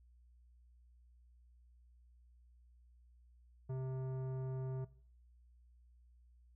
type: tone with tanh clipping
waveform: triangle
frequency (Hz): 130.81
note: C3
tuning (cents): 0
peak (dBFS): -40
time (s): 3.69-4.85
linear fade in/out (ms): 10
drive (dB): 18
effects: noise-tail reverb RT60 0.5 s tail -19 dB re dry + added 60 Hz sine -62 dBFS peak until 6.55 s